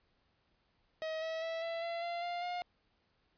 45% pulse tone with pitch steps, 635 / 645.4 / 655.9 / 666.6 / 677.4 / 688.5 / 699.7 / 711.1 Hz, D#5 / E5 / E5 / E5 / E5 / F5 / F5 / F5, +35 / -37 / -9 / +19 / +47 / -25 / +3 / +31 cents, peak -36 dBFS, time 1.02-2.62 s, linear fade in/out 0 ms, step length 200 ms, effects pink hiss -75 dBFS RMS until 3.37 s + resampled to 11025 Hz

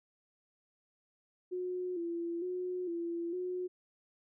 sine tone with vibrato, 351.2 Hz, F4, 10 cents sharp, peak -34 dBFS, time 1.51-3.68 s, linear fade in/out 20 ms, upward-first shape square, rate 1.1 Hz, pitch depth 58 cents each way, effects none

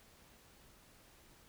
silence, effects pink hiss -63 dBFS RMS until 1.48 s

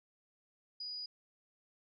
sine tone, 4919 Hz, D#8, 21 cents flat, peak -40 dBFS, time 0.8-1.06 s, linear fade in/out 5 ms, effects none

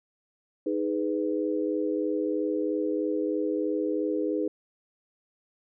sine chord, G# minor, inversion second, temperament just, 311.5 / 415.3 / 498.4 Hz, D#4 / G#4 / B4, +2 / 0 / +16 cents, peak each -28 / -30 / -31 dBFS, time 0.66-4.48 s, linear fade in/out 5 ms, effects none

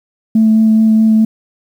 sine tone with vibrato, 220 Hz, A3, in tune, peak -5 dBFS, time 0.35-1.25 s, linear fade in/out 5 ms, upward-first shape sine, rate 4.7 Hz, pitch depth 10 cents each way, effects tanh soft clip ceiling -2 dBFS + 7-bit

